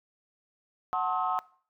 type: chord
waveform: sine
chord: F# diminished seventh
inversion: none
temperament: just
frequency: 740 / 888 / 1065.6 / 1278.7 Hz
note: F#5 / A5 / C6 / Eb6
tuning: 0 / +16 / +31 / +47 cents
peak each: -30 / -34 / -31 / -31 dBFS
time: 0.93-1.39 s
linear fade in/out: 0 ms
effects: noise-tail reverb RT60 0.5 s tail -22 dB re dry + tanh soft clip ceiling -17 dBFS